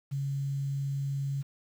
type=tone with quantisation; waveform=sine; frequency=138.59 Hz; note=C#3; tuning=in tune; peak=-29 dBFS; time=0.11-1.43 s; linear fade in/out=20 ms; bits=9; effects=none